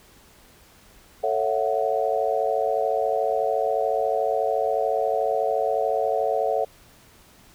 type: chord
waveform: sine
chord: F# minor seventh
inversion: first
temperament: just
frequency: 444 / 555 / 666 / 740 Hz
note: A4 / C#5 / E5 / F#5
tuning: +16 / +2 / +18 / 0 cents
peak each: -26 dBFS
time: 1.23-6.65 s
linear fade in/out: 10 ms
effects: pink hiss -53 dBFS RMS until 7.54 s